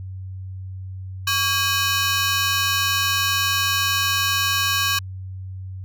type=ring-modulated tone; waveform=15% pulse; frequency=1374 Hz; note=F6; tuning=29 cents flat; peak=-9 dBFS; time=1.27-4.99 s; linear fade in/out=5 ms; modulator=247 Hz; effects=added 94 Hz sine -30 dBFS peak until 5.84 s